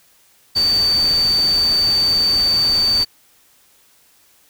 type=tone in noise; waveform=sine; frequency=4581 Hz; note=D8; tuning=44 cents flat; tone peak=-13 dBFS; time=0.55-3.05 s; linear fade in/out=20 ms; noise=pink; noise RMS=-29 dBFS; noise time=0.55-3.05 s; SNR=+13 dB; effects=white hiss -54 dBFS RMS until 4.49 s